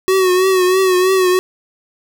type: tone with vibrato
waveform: square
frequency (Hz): 372.3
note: F#4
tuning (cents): +11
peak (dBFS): -11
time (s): 0.08-1.39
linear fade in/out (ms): 0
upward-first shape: triangle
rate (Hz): 3.1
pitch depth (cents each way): 58
effects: none